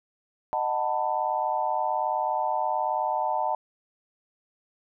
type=chord; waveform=sine; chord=B dominant seventh; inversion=first; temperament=just; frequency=617.4 / 740.8 / 889 / 987.8 Hz; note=D#5 / F#5 / A5 / B5; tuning=-14 / +2 / +18 / 0 cents; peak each=-31 / -29 / -27 / -33 dBFS; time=0.53-3.55 s; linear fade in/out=0 ms; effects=none